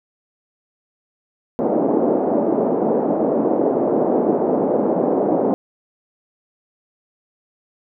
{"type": "band-pass noise", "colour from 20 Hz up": "pink", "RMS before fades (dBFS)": -18, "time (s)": [1.59, 5.54], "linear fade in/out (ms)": 0, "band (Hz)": [240, 680], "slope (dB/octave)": 24, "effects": []}